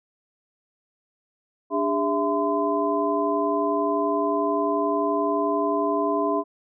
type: tone cluster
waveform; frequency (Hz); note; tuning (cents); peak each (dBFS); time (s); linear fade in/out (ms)
sine; 293 / 404.4 / 665 / 1023; D4 / G#4 / E5 / C6; -4 / -46 / +15 / -39; -26; 1.7-6.44; 50
effects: none